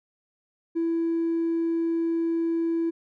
sine tone with hard clipping, 332 Hz, E4, 12 cents sharp, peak -23 dBFS, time 0.75-2.91 s, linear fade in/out 20 ms, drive 1 dB, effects none

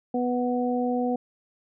harmonic tone, 246.7 Hz, B3, 2 cents flat, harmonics 1 / 2 / 3, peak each -25 / -28 / -30 dBFS, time 0.14-1.16 s, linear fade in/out 5 ms, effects none

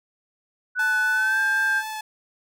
sine tone with pitch glide, 1490 to 1587.7 Hz, F#6 to G6, +12 to +22 cents, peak -19 dBFS, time 0.75-1.83 s, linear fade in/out 50 ms, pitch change +110 cents, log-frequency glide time 1.13-1.4 s
sawtooth tone with vibrato, 866 Hz, A5, 28 cents flat, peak -26 dBFS, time 0.79-2.01 s, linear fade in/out 5 ms, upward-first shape sine, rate 3.9 Hz, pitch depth 9 cents each way
effects none

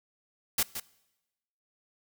white noise with echo, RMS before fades -26 dBFS, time 0.58-0.63 s, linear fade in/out 5 ms, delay 170 ms, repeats 1, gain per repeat -10 dB, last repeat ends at 0.8 s, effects noise-tail reverb RT60 1.0 s tail -22 dB re dry

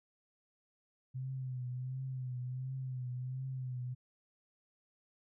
sine tone with vibrato, 128.3 Hz, C3, 34 cents flat, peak -37 dBFS, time 1.14-3.95 s, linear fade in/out 20 ms, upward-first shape triangle, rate 1.4 Hz, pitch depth 62 cents each way, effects none

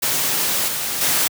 white noise with level steps, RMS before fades -20 / -24 / -18 dBFS, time 0.02-1.28 s, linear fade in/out 10 ms, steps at 0.68 / 1.01 s, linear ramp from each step 2 ms, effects high-pass 100 Hz 12 dB/octave

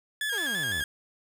30% pulse tone with vibrato, 1675 Hz, G#6, 14 cents sharp, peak -25 dBFS, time 0.21-0.84 s, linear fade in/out 2 ms, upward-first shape square, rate 5.9 Hz, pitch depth 48 cents each way
sawtooth exponential sweep, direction down, 504 to 62.5 Hz, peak -33 dBFS, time 0.32-0.83 s, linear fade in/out 10 ms
effects none

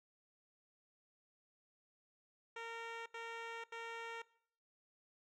10% pulse tone bursts, 460 Hz, A#4, 23 cents flat, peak -36 dBFS, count 3, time 2.56-4.22 s, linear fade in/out 5 ms, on 500 ms, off 80 ms, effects noise-tail reverb RT60 0.6 s tail -20 dB re dry + low-pass 4000 Hz 12 dB/octave

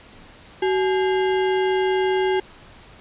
sine tone with sample-and-hold, 376.7 Hz, F#4, 31 cents sharp, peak -17 dBFS, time 0.62-2.4 s, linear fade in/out 5 ms, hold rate 1225 Hz, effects pink hiss -46 dBFS RMS until 3 s + resampled to 8000 Hz

